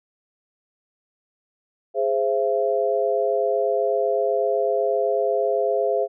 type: chord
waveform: sine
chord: Ab augmented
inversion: none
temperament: equal with one note detuned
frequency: 415.3 / 523.3 / 673.1 Hz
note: Ab4 / C5 / E5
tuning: 0 / 0 / +36 cents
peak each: -23 dBFS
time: 1.94-6.08 s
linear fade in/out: 50 ms
effects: none